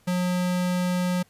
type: tone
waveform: square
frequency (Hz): 180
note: F#3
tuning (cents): -47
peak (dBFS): -23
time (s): 0.07-1.23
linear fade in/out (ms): 10
effects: pink hiss -61 dBFS RMS until 1.29 s + resampled to 32000 Hz